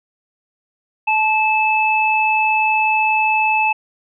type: tone pair together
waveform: sine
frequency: 867.5 / 2616 Hz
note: A5 / E7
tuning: -25 / -14 cents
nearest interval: octave + perfect fifth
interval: 1911 cents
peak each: -16 dBFS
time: 1.07-3.73 s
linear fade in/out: 10 ms
effects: none